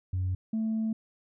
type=tone pair in turn; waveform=sine; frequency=92.4 / 221 Hz; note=F#2 / A3; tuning=-2 / +8 cents; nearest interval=octave + minor third; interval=1510 cents; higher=second; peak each=-25 dBFS; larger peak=neither; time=0.13-0.35 / 0.53-0.93 s; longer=second; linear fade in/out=5 ms; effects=tanh soft clip ceiling -24 dBFS